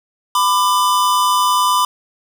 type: tone pair together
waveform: square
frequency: 1000 / 1189.2 Hz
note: B5 / D6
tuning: +21 / +21 cents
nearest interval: minor third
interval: 300 cents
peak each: -15 / -17 dBFS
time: 0.35-1.85 s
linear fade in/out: 2 ms
effects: none